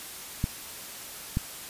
clicks, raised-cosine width 5 ms, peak -13 dBFS, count 2, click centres 0.441 / 1.371 s, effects white hiss -41 dBFS RMS until 1.69 s + resampled to 32000 Hz

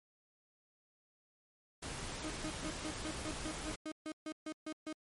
pink noise, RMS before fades -43 dBFS, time 1.82-3.76 s, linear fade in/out 10 ms
35% pulse tone bursts, 311.1 Hz, D#4, in tune, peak -38 dBFS, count 14, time 2.24-4.928 s, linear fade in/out 2 ms, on 62 ms, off 140 ms
effects MP3 48 kbps

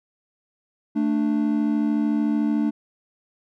triangle tone pair together, 221.3 / 294.8 Hz, A3 / D4, +10 / +7 cents, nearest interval perfect fourth, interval 497 cents, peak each -20 dBFS, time 0.95-2.71 s, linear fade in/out 20 ms, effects none

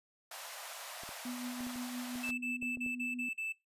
pink high-pass noise, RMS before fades -46 dBFS, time 0.31-2.31 s, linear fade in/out 5 ms, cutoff 580 Hz, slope 48 dB/octave
clicks, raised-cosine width 2 ms, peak -38 dBFS, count 10, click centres 1.035 / 1.091 / 1.607 / 1.668 / 1.759 / 2.157 / 2.292 / 2.626 / 2.772 / 2.863 s
sine tone with tremolo, 246.9 Hz, B3, in tune, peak -37 dBFS, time 1.25-3.29 s, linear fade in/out 5 ms, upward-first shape triangle, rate 5.8 Hz, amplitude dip 45%
triangle tone bursts, 2637 Hz, E7, in tune, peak -34 dBFS, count 7, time 2.23-3.526 s, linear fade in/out 10 ms, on 150 ms, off 41 ms
effects noise-tail reverb RT60 0.2 s tail -22 dB re dry + resampled to 32000 Hz

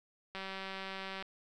click train, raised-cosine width 0.3 ms, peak -26 dBFS, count 169, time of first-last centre 0.35-1.225 s, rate 192 Hz, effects none

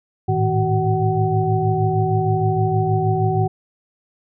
sine tone cluster, 106.1 / 112.5 / 158.4 / 376.6 / 752 Hz, G#2 / A2 / D#3 / F#4 / F#5, +38 / +39 / +31 / +31 / +28 cents, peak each -22 dBFS, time 0.28-3.48 s, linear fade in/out 10 ms, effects none

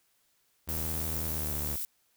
sawtooth tone with pitch glide, 79.6 to 74.27 Hz, D#2 to D2, +40 to +20 cents, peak -31 dBFS, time 0.67-1.77 s, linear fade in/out 20 ms, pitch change -120 cents, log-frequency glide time 1.34-1.46 s
violet noise, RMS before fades -35 dBFS, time 0.69-1.85 s, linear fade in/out 0 ms
effects white hiss -71 dBFS RMS until 2.16 s

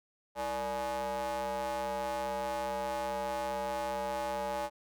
40% pulse ring-modulated tone, 129.6 Hz, C3, 16 cents flat, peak -29 dBFS, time 0.35-4.7 s, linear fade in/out 50 ms, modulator 714 Hz, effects none

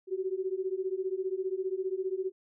sine beating tone pair, 370 / 385 Hz, F#4 / G4, 0 / -31 cents, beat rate 15 Hz, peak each -33 / -33 dBFS, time 0.07-2.32 s, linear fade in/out 50 ms, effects none

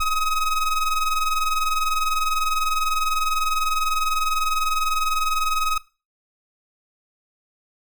square ring-modulated tone, 636 Hz, D#5, 38 cents sharp, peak -17 dBFS, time 0-5.78 s, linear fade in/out 5 ms, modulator 626 Hz, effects noise-tail reverb RT60 0.3 s tail -18 dB re dry

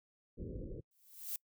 pink low-pass noise, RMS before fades -44 dBFS, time 0.37-0.81 s, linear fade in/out 20 ms, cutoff 540 Hz, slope 96 dB/octave
violet noise with exponential growth, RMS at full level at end -37 dBFS, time 0.91-1.36 s, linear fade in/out 2 ms, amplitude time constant 96 ms
effects noise-tail reverb RT60 0.1 s tail -26 dB re dry

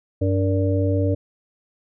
harmonic tone with a mistuned harmonic, 96.8 Hz, G2, 21 cents flat, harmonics 1 / 3 / 5 / 6, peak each -19 / -24 / -26 / -27 dBFS, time 0.21-1.15 s, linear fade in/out 10 ms, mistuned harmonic 5, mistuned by -65 cents, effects none

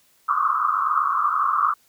pink band-pass noise, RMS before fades -21 dBFS, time 0.28-1.74 s, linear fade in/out 10 ms, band 1100 to 1300 Hz, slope 96 dB/octave, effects white hiss -60 dBFS RMS until 1.88 s

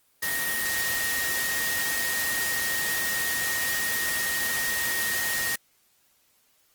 sine tone in noise, 1864.7 Hz, A#6, in tune, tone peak -28 dBFS, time 0.22-5.56 s, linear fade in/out 10 ms, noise white, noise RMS -29 dBFS, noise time 0.22-5.56 s, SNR -2 dB, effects white hiss -65 dBFS RMS until 6.74 s + Opus 24 kbps

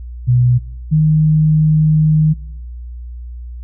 sine tone pair in turn, 123.47 / 155.24 Hz, B2 / D#3, 0 / -4 cents, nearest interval major third, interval 396 cents, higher second, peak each -8 dBFS, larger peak neither, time 0.27-0.59 / 0.91-2.34 s, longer second, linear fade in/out 20 ms, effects noise-tail reverb RT60 0.9 s tail -24 dB re dry + added 60 Hz sine -26 dBFS peak until 3.63 s

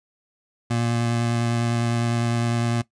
25% pulse tone with vibrato, 117.7 Hz, A#2, 17 cents sharp, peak -17 dBFS, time 0.7-2.82 s, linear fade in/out 10 ms, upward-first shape sine, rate 9.9 Hz, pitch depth 12 cents each way, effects noise-tail reverb RT60 0.1 s tail -17 dB re dry + resampled to 22050 Hz

